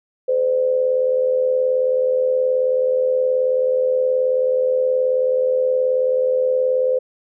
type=tone with amplitude modulation; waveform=sine; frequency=512 Hz; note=C5; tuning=38 cents flat; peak=-12 dBFS; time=0.28-6.99 s; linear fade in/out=10 ms; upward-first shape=sine; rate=78.8 Hz; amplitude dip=60%; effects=none